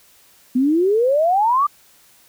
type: exponential sweep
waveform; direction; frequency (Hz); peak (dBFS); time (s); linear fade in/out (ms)
sine; up; 243.9 to 1208; -13; 0.55-1.67; 10
effects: white hiss -52 dBFS RMS until 2.28 s